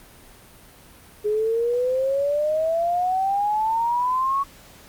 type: exponential sweep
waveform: sine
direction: up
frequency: 415.3 to 1120 Hz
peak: -19 dBFS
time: 1.24-4.44 s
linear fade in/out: 20 ms
effects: pink hiss -48 dBFS RMS until 4.88 s + Opus 32 kbps